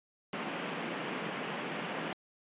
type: band-pass noise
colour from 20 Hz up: pink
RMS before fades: -38 dBFS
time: 0.33-2.13 s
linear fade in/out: 2 ms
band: 160 to 3200 Hz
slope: 48 dB/octave
effects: resampled to 8000 Hz